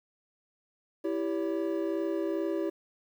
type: chord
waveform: triangle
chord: C# diminished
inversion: first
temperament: equal with one note detuned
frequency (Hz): 329.6 / 392 / 567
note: E4 / G4 / C#5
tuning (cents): 0 / 0 / +39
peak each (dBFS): -29 / -31 / -34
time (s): 1.04-2.7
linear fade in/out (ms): 10
effects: 10-bit